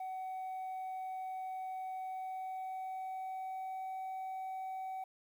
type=tone with pitch glide; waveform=sine; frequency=752 to 757.7 Hz; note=F#5 to F#5; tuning=+28 to +41 cents; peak=-36 dBFS; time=0-5.04 s; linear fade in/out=5 ms; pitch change=+13 cents; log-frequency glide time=1.98-3.9 s; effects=tanh soft clip ceiling -38 dBFS + 11-bit